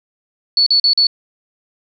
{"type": "tone bursts", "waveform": "sine", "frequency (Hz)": 4435, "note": "C#8", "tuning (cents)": 0, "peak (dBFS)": -9, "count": 4, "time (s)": [0.57, 1.069], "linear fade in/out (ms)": 2, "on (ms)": 94, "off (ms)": 41, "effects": []}